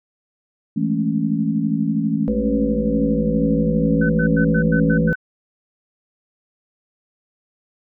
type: chord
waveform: sine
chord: A major seventh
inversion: second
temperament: equal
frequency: 164.81 / 207.7 / 220 / 277.2 Hz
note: E3 / G#3 / A3 / C#4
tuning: 0 / 0 / 0 / 0 cents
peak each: -23 / -24 / -21 / -23 dBFS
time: 0.76-5.13 s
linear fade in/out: 10 ms
type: harmonic tone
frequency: 55 Hz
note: A1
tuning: in tune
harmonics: 1 / 3 / 5 / 7 / 9 / 10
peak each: -27 / -23 / -28 / -32 / -23 / -34 dBFS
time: 2.28-5.13 s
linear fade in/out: 0 ms
type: tone bursts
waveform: sine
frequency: 1513 Hz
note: F#6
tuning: 38 cents sharp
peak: -22 dBFS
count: 7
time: 4.01-5.156 s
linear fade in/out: 10 ms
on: 84 ms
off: 93 ms
effects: none